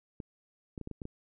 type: clicks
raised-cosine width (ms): 3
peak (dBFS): -27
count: 7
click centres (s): 0.202 / 0.778 / 0.813 / 0.874 / 0.913 / 1.018 / 1.054
effects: none